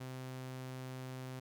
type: tone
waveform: sawtooth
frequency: 129.3 Hz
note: C3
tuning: 20 cents flat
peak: -39 dBFS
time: 0-1.4 s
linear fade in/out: 10 ms
effects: none